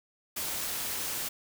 white noise, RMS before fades -34 dBFS, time 0.36-1.29 s, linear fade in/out 10 ms, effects none

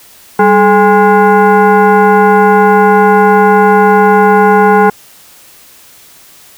sine tone with frequency modulation, 195.1 Hz, G3, 8 cents flat, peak -3 dBFS, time 0.39-4.9 s, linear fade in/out 5 ms, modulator 621 Hz, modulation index 1.7, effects white hiss -39 dBFS RMS until 6.57 s

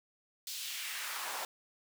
pink noise with high-pass filter sweep, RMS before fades -40 dBFS, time 0.47-1.45 s, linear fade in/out 2 ms, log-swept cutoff 4500 to 690 Hz, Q 1.5, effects none

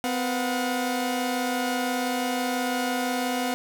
sawtooth tone cluster, 253.8 / 481.7 / 723 Hz, B3 / B4 / F#5, +47 / -43 / -40 cents, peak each -23 / -32 / -25 dBFS, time 0.04-3.54 s, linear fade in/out 0 ms, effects none

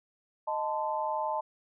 sine chord, A diminished, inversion second, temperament equal with one note detuned, 622.3 / 880 / 1031.5 Hz, Eb5 / A5 / C6, 0 / 0 / -25 cents, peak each -34 / -31 / -36 dBFS, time 0.47-1.41 s, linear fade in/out 10 ms, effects none

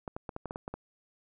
clicks, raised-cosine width 1 ms, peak -23 dBFS, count 9, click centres 0.078 / 0.165 / 0.292 / 0.364 / 0.457 / 0.509 / 0.559 / 0.679 / 0.74 s, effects none

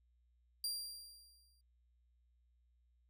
sawtooth tone with exponential decay, 4754 Hz, D8, 20 cents sharp, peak -33 dBFS, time 0.64-1.61 s, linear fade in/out 2 ms, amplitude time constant 210 ms, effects added 60 Hz sine -70 dBFS peak until 3.09 s

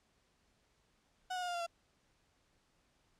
35% pulse tone with pitch steps, 739 / 726.7 / 714.7 / 702.8 / 691.1 / 679.6 Hz, F#5 / F#5 / F5 / F5 / F5 / F5, -2 / -31 / +40 / +11 / -18 / -47 cents, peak -35 dBFS, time 1.3-1.666 s, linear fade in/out 10 ms, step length 61 ms, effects pink hiss -74 dBFS RMS until 3.19 s + low-pass 8000 Hz 12 dB/octave

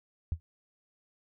sine tone with exponential decay, 82.41 Hz, E2, in tune, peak -23 dBFS, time 0.32-0.4 s, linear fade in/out 0 ms, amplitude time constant 16 ms, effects none

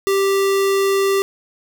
square tone, 392 Hz, G4, in tune, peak -15 dBFS, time 0.07-1.22 s, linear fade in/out 0 ms, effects none

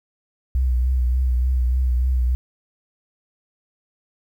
sine tone with vibrato, 62.8 Hz, B1, 30 cents sharp, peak -16 dBFS, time 0.55-2.35 s, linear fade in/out 0 ms, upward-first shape triangle, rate 3.4 Hz, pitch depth 57 cents each way, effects 9-bit

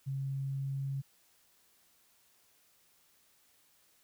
sine tone with pitch glide, 136 to 136.87 Hz, C#3 to C#3, -33 to -22 cents, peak -33 dBFS, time 0.06-1.02 s, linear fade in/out 20 ms, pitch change +11 cents, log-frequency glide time 0.2-0.86 s, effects white hiss -68 dBFS RMS until 4.03 s

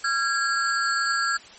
square ring-modulated tone, 1506 Hz, F#6, 30 cents sharp, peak -19 dBFS, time 0.04-1.37 s, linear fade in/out 5 ms, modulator 137 Hz, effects white hiss -46 dBFS RMS until 1.58 s + MP3 32 kbps

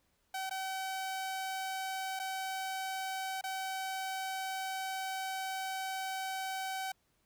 sawtooth tone with dropouts, 763 Hz, G5, 47 cents flat, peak -32 dBFS, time 0.34-6.92 s, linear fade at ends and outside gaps 5 ms, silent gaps 0.496-0.509 / 2.193-2.197 / 3.412-3.438 s, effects pink hiss -75 dBFS RMS until 7.25 s

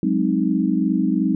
sine chord, Ab dominant seventh, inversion third, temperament equal, 185 / 207.7 / 261.6 / 311.1 Hz, Gb3 / Ab3 / C4 / Eb4, 0 / 0 / 0 / 0 cents, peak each -22 dBFS, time 0.03-1.35 s, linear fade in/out 2 ms, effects none

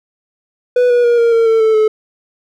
triangle tone with pitch steps, 493.9 / 484.6 / 475.4 / 466.4 / 457.6 / 449 / 440.5 / 432.2 Hz, B4 / B4 / A#4 / A#4 / A#4 / A4 / A4 / A4, 0 / -33 / +34 / +1 / -32 / +35 / +2 / -31 cents, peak -6 dBFS, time 0.76-1.88 s, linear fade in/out 5 ms, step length 140 ms, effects none

